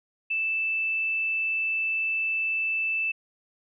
sine tone, 2641 Hz, E7, 3 cents sharp, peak -24 dBFS, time 0.3-3.12 s, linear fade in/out 10 ms, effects none

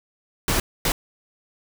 pink noise bursts at uneven times, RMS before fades -21 dBFS, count 2, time 0.48-0.6 / 0.85-0.92 s, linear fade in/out 2 ms, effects none

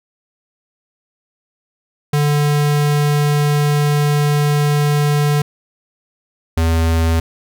square tone pair in turn, 146.83 / 82.03 Hz, D3 / E2, 0 / -8 cents, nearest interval minor seventh, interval 1008 cents, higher first, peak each -13 dBFS, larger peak neither, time 2.13-5.42 / 6.57-7.2 s, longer first, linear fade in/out 5 ms, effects none

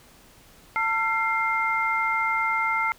sine tone cluster, 895 / 1361 / 2108 Hz, A5 / F6 / C7, +29 / -45 / +12 cents, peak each -27 / -26 / -25 dBFS, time 0.76-2.92 s, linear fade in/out 0 ms, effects pink hiss -53 dBFS RMS until 2.98 s

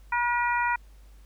harmonic tone, 480.8 Hz, B4, 46 cents flat, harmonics 2 / 3 / 4 / 5, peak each -25 / -29 / -31 / -33 dBFS, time 0.12-0.76 s, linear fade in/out 5 ms, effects added 50 Hz sine -48 dBFS peak until 1.25 s + pink hiss -63 dBFS RMS until 1.25 s

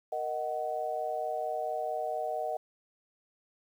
sine chord, D# minor, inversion second, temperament just, 466.7 / 622.3 / 746.7 Hz, A#4 / D#5 / F#5, +2 / 0 / +16 cents, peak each -39 / -34 / -34 dBFS, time 0.12-2.57 s, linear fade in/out 5 ms, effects 10-bit

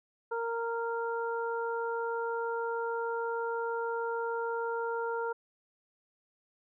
harmonic tone, 463.2 Hz, A#4, 11 cents flat, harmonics 1 / 2 / 3, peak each -33 / -36 / -38 dBFS, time 0.31-5.33 s, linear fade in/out 10 ms, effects none

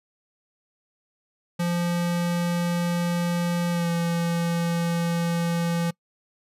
square tone with pitch glide, 173.3 to 169.83 Hz, F3 to F3, -13 to -48 cents, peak -23 dBFS, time 1.59-5.91 s, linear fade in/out 10 ms, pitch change -35 cents, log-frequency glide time 3.71-3.89 s, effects noise-tail reverb RT60 0.1 s tail -24 dB re dry + resampled to 32000 Hz

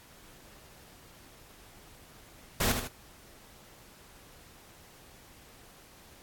pink noise with echo, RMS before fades -27 dBFS, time 2.6-2.72 s, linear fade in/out 5 ms, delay 78 ms, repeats 2, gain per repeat -6 dB, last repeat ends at 2.876 s, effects pink hiss -55 dBFS RMS until 6.22 s + AAC 64 kbps

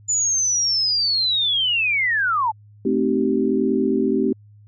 sine linear sweep, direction down, 7040 to 830 Hz, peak -17 dBFS, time 0.08-2.52 s, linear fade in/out 20 ms
sine chord, A half-diminished seventh, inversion none, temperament equal with one note detuned, 220 / 261.6 / 311.1 / 385.9 Hz, A3 / C4 / Eb4 / G4, 0 / 0 / 0 / -27 cents, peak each -23 / -21 / -25 / -21 dBFS, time 2.85-4.33 s, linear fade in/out 5 ms
effects added 104 Hz sine -45 dBFS peak until 4.67 s

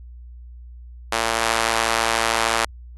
sawtooth tone with high-pass filter, 113.8 Hz, A#2, 41 cents flat, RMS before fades -22 dBFS, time 1.12-2.65 s, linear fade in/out 5 ms, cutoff 750 Hz, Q 0.84, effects added 60 Hz sine -37 dBFS peak until 2.97 s + AAC 32 kbps

